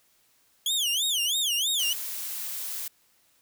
sawtooth tone with vibrato, 3233 Hz, G#7, 47 cents flat, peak -21 dBFS, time 0.66-1.93 s, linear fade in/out 2 ms, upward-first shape sine, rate 3.1 Hz, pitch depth 260 cents each way
blue noise, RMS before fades -34 dBFS, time 1.79-2.88 s, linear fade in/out 5 ms
effects white hiss -65 dBFS RMS until 3.41 s

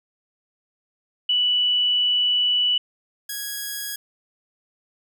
sine / 5% pulse tone pair in turn, 2960 / 1656.5 Hz, F#7 / G#6, 0 / -5 cents, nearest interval minor seventh, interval 1005 cents, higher first, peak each -17 dBFS, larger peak neither, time 1.29-2.78 / 3.29-3.96 s, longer first, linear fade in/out 5 ms, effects none

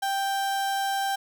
35% pulse tone, 786 Hz, G5, 4 cents sharp, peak -23 dBFS, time 0.02-1.16 s, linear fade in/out 10 ms, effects none

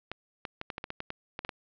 clicks, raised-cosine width 0.3 ms, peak -19 dBFS, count 12, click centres 0.116 / 0.452 / 0.614 / 0.702 / 0.781 / 0.841 / 0.904 / 1.004 / 1.104 / 1.391 / 1.449 / 1.492 s, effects low-pass 4000 Hz 12 dB/octave

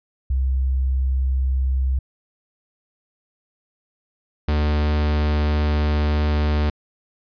sine / 45% pulse tone pair in turn, 65.41 / 74.87 Hz, C2 / D2, 0 / +34 cents, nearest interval major second, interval 234 cents, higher second, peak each -17 dBFS, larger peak neither, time 0.3-1.99 / 4.48-6.7 s, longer second, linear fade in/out 5 ms, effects resampled to 11025 Hz

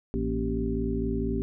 harmonic tone with a mistuned harmonic, 55.6 Hz, A1, 19 cents sharp, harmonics 1 / 2 / 3 / 4 / 5 / 7, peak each -31 / -37 / -36 / -31 / -33 / -32 dBFS, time 0.14-1.42 s, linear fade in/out 0 ms, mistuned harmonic 4, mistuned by +86 cents, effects none

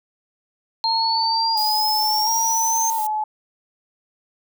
sine tone with vibrato, 880 Hz, A5, in tune, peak -20 dBFS, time 0.84-3.24 s, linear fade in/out 5 ms, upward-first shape square, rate 0.7 Hz, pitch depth 46 cents each way
sine exponential sweep, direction up, 4190 to 6340 Hz, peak -20 dBFS, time 0.84-2.9 s, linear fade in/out 0 ms
violet noise, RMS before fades -30 dBFS, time 1.57-3.07 s, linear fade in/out 5 ms
effects none

